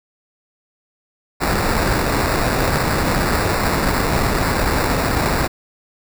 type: noise with sample-and-hold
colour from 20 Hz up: pink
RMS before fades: -18 dBFS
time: 1.4-5.48 s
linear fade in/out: 20 ms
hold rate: 3150 Hz
effects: none